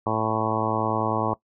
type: harmonic tone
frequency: 110.2 Hz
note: A2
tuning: 3 cents sharp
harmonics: 1 / 2 / 3 / 4 / 5 / 6 / 7 / 8 / 9 / 10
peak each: -31 / -31 / -31 / -31 / -31 / -31 / -31 / -31 / -31 / -31 dBFS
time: 0.06-1.34 s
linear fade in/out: 5 ms
effects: noise-tail reverb RT60 0.1 s tail -19 dB re dry